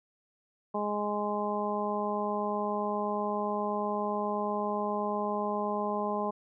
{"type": "harmonic tone", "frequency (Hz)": 207.7, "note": "G#3", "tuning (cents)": 0, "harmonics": [1, 2, 3, 4, 5], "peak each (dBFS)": [-35, -35, -35, -35, -35], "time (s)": [0.74, 6.31], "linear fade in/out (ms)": 10, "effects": []}